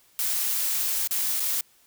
blue noise with dropouts, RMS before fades -26 dBFS, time 0.19-1.61 s, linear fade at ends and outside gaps 2 ms, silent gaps 1.074-1.109 / 1.398-1.402 s, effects white hiss -60 dBFS RMS until 1.86 s

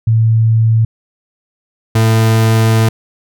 sine / 40% pulse tone pair in turn, 112.5 / 111.72 Hz, A2 / A2, +39 / +27 cents, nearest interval unison, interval 12 cents, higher first, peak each -7 dBFS, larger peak neither, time 0.07-0.85 / 1.95-2.89 s, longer second, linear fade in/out 5 ms, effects none

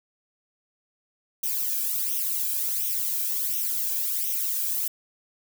violet noise with flanger, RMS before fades -27 dBFS, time 1.43-4.88 s, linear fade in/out 5 ms, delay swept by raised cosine 0.33 to 1.27 ms, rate 1.4 Hz, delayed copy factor +0.7, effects none

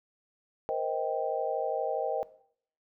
sine chord, C minor seventh, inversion third, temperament just, 470.9 / 523.3 / 627.9 / 784.9 Hz, Bb4 / C5 / Eb5 / G5, +18 / 0 / +16 / +2 cents, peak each -34 dBFS, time 0.69-2.23 s, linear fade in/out 0 ms, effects noise-tail reverb RT60 0.6 s tail -18 dB re dry

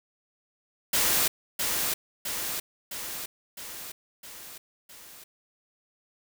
white noise with echo, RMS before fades -24 dBFS, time 0.93-1.28 s, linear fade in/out 5 ms, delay 660 ms, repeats 6, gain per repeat -4 dB, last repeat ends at 5.24 s, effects none

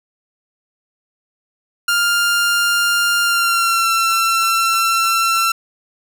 sawtooth tone with pitch glide, 1400 to 1348.4 Hz, F6 to E6, +4 to +39 cents, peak -10 dBFS, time 1.88-5.52 s, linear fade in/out 5 ms, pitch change -65 cents, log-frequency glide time 3.23-3.91 s, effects 8-bit

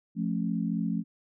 sine chord, F augmented, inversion none, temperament just, 174.61 / 218.3 / 272.8 Hz, F3 / A3 / C#4, 0 / -13 / -28 cents, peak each -30 / -30 / -34 dBFS, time 0.15-1.04 s, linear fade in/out 50 ms, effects none

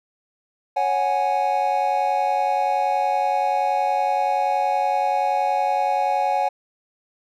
triangle chord, C# suspended fourth, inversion none, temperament equal, 554.4 / 740 / 830.6 Hz, C#5 / F#5 / G#5, 0 / 0 / 0 cents, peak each -24 / -20 / -19 dBFS, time 0.76-6.49 s, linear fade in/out 10 ms, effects tanh soft clip ceiling -7 dBFS

